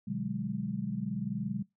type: chord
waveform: sine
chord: G# half-diminished seventh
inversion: first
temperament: just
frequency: 124.59 / 149.51 / 186.89 / 207.7 Hz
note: B2 / D3 / F#3 / G#3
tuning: +16 / +31 / +18 / 0 cents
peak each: -40 / -40 / -36 / -35 dBFS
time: 0.07-1.63 s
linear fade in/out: 10 ms
effects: noise-tail reverb RT60 0.2 s tail -24 dB re dry